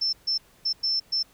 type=tone bursts at uneven times; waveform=sine; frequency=5330 Hz; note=E8; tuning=18 cents sharp; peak=-22 dBFS; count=5; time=0.01-0.13 / 0.27-0.38 / 0.65-0.73 / 0.83-1 / 1.12-1.23 s; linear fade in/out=10 ms; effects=pink hiss -58 dBFS RMS until 1.33 s